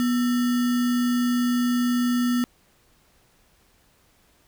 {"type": "tone with sample-and-hold", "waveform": "sine", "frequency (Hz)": 244, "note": "B3", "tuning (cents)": -21, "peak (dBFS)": -19, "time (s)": [0, 2.44], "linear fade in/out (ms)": 0, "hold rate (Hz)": 1575, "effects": ["pink hiss -61 dBFS RMS until 4.47 s"]}